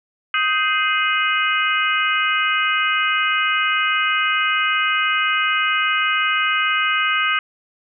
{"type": "harmonic tone with a mistuned harmonic", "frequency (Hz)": 417.4, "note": "G#4", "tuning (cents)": 9, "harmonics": [3, 4, 5, 6, 7], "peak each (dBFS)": [-21, -22, -23, -24, -24], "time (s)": [0.34, 7.39], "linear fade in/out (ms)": 2, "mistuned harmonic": 4, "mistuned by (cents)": -120, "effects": []}